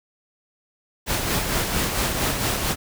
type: noise with tremolo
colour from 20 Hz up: pink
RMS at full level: -22 dBFS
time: 1.06-2.76 s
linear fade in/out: 50 ms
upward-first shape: sine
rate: 4.4 Hz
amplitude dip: 40%
effects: none